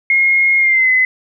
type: tone with pitch glide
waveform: sine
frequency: 2149 to 2031 Hz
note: C7 to B6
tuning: +46 to +48 cents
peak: -9 dBFS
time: 0.1-1.05 s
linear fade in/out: 2 ms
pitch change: -98 cents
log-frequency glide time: 0.58-0.9 s
effects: none